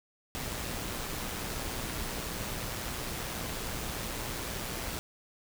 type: noise with amplitude modulation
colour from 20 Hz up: pink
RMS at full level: -35 dBFS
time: 0.35-4.99 s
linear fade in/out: 0 ms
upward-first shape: sine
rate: 119 Hz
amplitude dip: 35%
effects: none